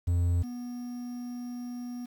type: tone pair in turn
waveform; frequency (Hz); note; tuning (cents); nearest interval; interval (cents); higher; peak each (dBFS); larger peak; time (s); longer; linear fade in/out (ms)
triangle; 87.31 / 244.2; F2 / B3; 0 / -19; octave + tritone; 1781; second; -21 / -33; first; 0.07-0.43 / 0.43-2.06; second; 10
effects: 9-bit